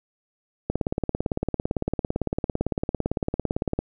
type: click train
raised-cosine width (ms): 2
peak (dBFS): -10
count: 56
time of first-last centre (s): 0.7-3.79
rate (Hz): 17.8
effects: none